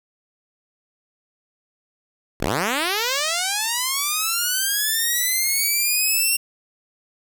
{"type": "linear sweep", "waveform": "5% pulse", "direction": "up", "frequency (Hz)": [31.86, 2757], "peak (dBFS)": -9, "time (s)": [2.4, 6.37], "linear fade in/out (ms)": 10, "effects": ["7-bit"]}